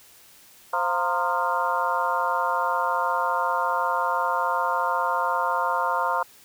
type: harmonic tone with a mistuned harmonic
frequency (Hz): 174.61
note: F3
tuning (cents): 0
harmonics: 3 / 4 / 5 / 6 / 7 / 8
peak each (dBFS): -31 / -30 / -26 / -27 / -30 / -30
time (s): 0.73-6.23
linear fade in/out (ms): 5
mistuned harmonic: 5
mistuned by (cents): +100
effects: white hiss -52 dBFS RMS until 6.44 s